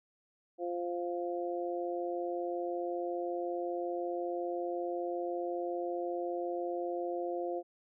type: harmonic tone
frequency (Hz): 174.61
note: F3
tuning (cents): 0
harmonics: 2 / 3 / 4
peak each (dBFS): -36 / -38 / -39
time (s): 0.58-7.63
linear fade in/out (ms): 50
effects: none